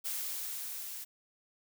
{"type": "noise with level ramp", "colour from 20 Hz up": "blue", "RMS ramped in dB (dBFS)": [-36, -43], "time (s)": [0.04, 1.05], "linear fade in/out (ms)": 20, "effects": []}